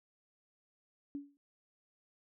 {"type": "tone with exponential decay", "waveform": "sine", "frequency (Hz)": 284.1, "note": "C#4", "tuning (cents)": 43, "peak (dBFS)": -35, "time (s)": [1.15, 1.37], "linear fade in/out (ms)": 0, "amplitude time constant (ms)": 47, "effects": []}